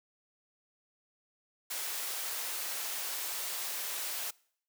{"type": "high-pass noise", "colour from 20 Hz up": "white", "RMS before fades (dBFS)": -37, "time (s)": [1.7, 4.31], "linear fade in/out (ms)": 10, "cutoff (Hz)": 500, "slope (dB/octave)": 12, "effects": ["noise-tail reverb RT60 0.6 s tail -24 dB re dry"]}